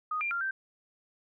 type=tone with pitch steps; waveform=sine; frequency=1243 / 2386 / 1389 / 1561 Hz; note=D#6 / D7 / F6 / G6; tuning=-2 / +27 / -10 / -8 cents; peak=-29 dBFS; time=0.11-0.51 s; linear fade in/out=5 ms; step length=100 ms; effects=none